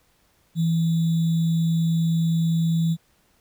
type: tone with sample-and-hold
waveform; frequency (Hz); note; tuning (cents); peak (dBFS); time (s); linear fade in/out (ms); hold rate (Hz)
sine; 164.81; E3; 0; -18; 0.55-2.97; 50; 3675
effects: pink hiss -63 dBFS RMS until 3.4 s